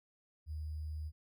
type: tone with sample-and-hold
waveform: sine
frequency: 77 Hz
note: D#2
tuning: 17 cents flat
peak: -38 dBFS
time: 0.46-1.12 s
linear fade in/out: 50 ms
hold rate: 4900 Hz
effects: none